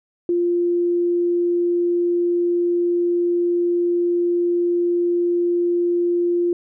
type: tone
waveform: sine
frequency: 348.3 Hz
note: F4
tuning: 5 cents flat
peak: -16 dBFS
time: 0.29-6.53 s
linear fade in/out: 2 ms
effects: none